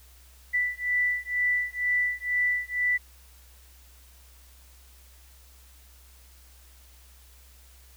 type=beating tone pair; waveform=sine; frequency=1975.5 / 1977.6 Hz; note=B6 / B6; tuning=0 / +2 cents; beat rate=2.1 Hz; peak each=-27 dBFS; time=0.53-2.98 s; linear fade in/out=20 ms; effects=added 63 Hz sine -52 dBFS peak until 7.96 s + white hiss -57 dBFS RMS until 7.96 s